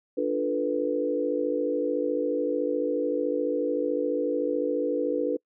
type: chord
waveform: sine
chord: B half-diminished seventh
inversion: first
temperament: equal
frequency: 293.7 / 349.2 / 440 / 493.9 Hz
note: D4 / F4 / A4 / B4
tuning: 0 / 0 / 0 / 0 cents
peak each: -29 / -33 / -30 / -27 dBFS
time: 0.17-5.37 s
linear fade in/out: 10 ms
effects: noise-tail reverb RT60 0.1 s tail -26 dB re dry